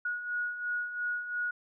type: beating tone pair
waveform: sine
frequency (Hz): 1451 / 1453.9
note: F#6 / F#6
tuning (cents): -34 / -31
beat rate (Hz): 2.9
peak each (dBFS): -39 / -32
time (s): 0.05-1.51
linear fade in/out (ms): 5
effects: none